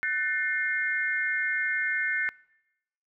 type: tone cluster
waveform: sine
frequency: 1504 / 1781 / 2127 Hz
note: F#6 / A6 / C7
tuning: +28 / +21 / +28 cents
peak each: -30 dBFS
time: 0.03-2.29 s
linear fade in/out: 0 ms
effects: noise-tail reverb RT60 0.9 s tail -24 dB re dry